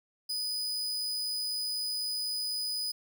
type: tone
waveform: 40% pulse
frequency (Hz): 4978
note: D#8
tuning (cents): 0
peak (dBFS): -30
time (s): 0.29-2.92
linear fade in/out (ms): 10
effects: none